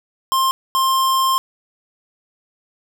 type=tone bursts at uneven times; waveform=square; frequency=1057 Hz; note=C6; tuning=17 cents sharp; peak=-15 dBFS; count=2; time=0.32-0.51 / 0.75-1.38 s; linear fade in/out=0 ms; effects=none